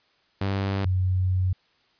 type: tone pair in turn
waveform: sawtooth / sine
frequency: 98 / 92.5 Hz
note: G2 / F#2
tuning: 0 / 0 cents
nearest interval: minor second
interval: 100 cents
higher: first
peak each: -20 dBFS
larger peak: neither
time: 0.41-0.85 / 0.85-1.53 s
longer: second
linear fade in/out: 5 ms
effects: white hiss -64 dBFS RMS until 1.99 s + resampled to 11025 Hz